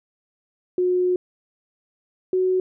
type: tone pair in turn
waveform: sine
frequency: 362.4 / 370.9 Hz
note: F#4 / F#4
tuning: -36 / +4 cents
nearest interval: unison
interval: 40 cents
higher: second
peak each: -17 dBFS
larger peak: neither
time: 0.78-1.16 / 2.33-2.6 s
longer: first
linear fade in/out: 2 ms
effects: none